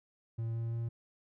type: tone with pitch steps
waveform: triangle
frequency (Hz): 114.2 / 115.13 / 116.06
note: A#2 / A#2 / A#2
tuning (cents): -35 / -21 / -7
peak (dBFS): -31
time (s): 0.38-0.89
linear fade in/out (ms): 10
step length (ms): 170
effects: none